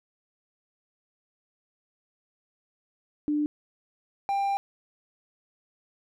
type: tone pair in turn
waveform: sine / triangle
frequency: 297.3 / 793.7 Hz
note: D4 / G5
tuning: +21 / +21 cents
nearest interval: octave + perfect fourth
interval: 1700 cents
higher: second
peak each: -23 / -22 dBFS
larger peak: second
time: 3.28-3.46 / 4.29-4.57 s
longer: second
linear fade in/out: 0 ms
effects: none